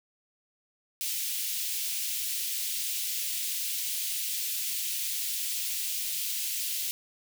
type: high-pass noise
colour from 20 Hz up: white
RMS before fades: -32 dBFS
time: 1.01-6.91 s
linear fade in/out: 0 ms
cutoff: 2500 Hz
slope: 24 dB/octave
effects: none